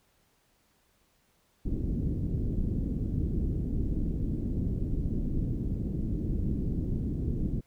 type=low-pass noise; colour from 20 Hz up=pink; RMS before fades=-30 dBFS; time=1.65-7.61 s; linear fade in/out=10 ms; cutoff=310 Hz; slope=24 dB/octave; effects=pink hiss -69 dBFS RMS until 7.66 s